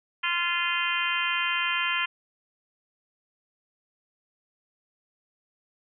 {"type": "harmonic tone with a mistuned harmonic", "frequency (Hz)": 346, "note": "F4", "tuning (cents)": -16, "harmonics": [3, 4, 5, 6, 7, 8, 9], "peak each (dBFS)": [-32, -32, -32, -32, -32, -32, -32], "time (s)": [0.23, 2.06], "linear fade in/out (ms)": 10, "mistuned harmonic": 7, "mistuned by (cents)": 37, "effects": []}